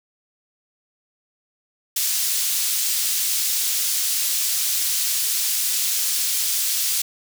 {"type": "high-pass noise", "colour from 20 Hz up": "pink", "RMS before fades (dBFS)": -22, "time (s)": [1.96, 7.02], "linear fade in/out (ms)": 5, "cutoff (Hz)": 4900, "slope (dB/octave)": 12, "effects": []}